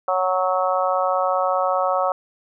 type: harmonic tone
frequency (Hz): 185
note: F#3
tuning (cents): 0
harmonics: 3 / 4 / 5 / 6 / 7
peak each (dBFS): -22 / -23 / -28 / -25 / -25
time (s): 0.08-2.12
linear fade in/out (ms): 2
effects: none